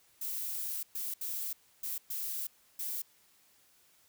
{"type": "noise bursts at uneven times", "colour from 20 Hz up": "violet", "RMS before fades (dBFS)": -37, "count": 6, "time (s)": [[0.21, 0.83], [0.95, 1.14], [1.21, 1.53], [1.83, 1.98], [2.1, 2.47], [2.79, 3.02]], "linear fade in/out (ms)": 5, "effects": ["white hiss -66 dBFS RMS until 4.08 s"]}